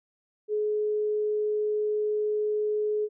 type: tone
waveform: sine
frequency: 423.1 Hz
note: G#4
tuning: 32 cents sharp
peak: -24 dBFS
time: 0.48-3.09 s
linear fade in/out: 50 ms
effects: none